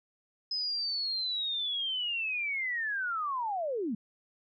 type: linear sweep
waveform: sine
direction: down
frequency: 5100 to 196 Hz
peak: -30 dBFS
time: 0.51-3.95 s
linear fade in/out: 5 ms
effects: none